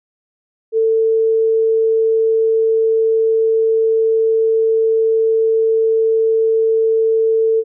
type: tone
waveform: sine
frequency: 446.5 Hz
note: A4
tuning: 25 cents sharp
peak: -11 dBFS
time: 0.72-7.64 s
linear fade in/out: 50 ms
effects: none